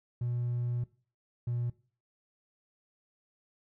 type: tone pair in turn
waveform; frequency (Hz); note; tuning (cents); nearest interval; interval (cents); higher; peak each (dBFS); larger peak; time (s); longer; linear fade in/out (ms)
triangle; 121.1 / 120.4; B2 / B2; -34 / -44; unison; 10; first; -27; neither; 0.21-0.84 / 1.47-1.7; first; 5
effects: noise-tail reverb RT60 0.4 s tail -21 dB re dry + tanh soft clip ceiling -24 dBFS